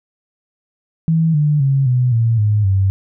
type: tone with pitch steps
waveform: sine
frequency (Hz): 162.4 / 148.92 / 136.56 / 125.23 / 114.83 / 105.3 / 96.56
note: E3 / D3 / C#3 / B2 / A#2 / G#2 / G2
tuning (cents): -26 / +24 / -26 / +24 / -26 / +24 / -26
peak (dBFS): -11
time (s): 1.08-2.9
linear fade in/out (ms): 0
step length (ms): 260
effects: none